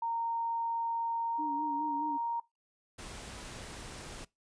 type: tone with pitch glide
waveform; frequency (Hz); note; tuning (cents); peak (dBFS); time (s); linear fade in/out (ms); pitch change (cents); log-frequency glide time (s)
sine; 924 to 933.1; A#5 to A#5; -16 to +1; -31; 0.02-2.4; 5; +17; 1.32-1.38
type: tone with vibrato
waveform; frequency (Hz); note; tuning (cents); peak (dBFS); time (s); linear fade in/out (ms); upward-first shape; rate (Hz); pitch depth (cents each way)
sine; 293.7; D4; 0; -37; 1.38-2.18; 20; sine; 4.8; 60
type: noise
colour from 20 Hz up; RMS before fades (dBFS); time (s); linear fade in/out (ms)
pink; -45; 2.98-4.25; 10
effects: noise-tail reverb RT60 0.2 s tail -22 dB re dry + resampled to 22050 Hz